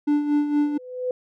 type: tone with tremolo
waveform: triangle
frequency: 293.7 Hz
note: D4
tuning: in tune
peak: -14 dBFS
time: 0.07-0.78 s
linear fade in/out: 10 ms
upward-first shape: sine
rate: 4.3 Hz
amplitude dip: 60%
type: tone with exponential growth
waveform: sine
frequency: 503 Hz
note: B4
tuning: 32 cents sharp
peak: -20 dBFS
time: 0.51-1.11 s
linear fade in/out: 2 ms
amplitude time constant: 130 ms
effects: none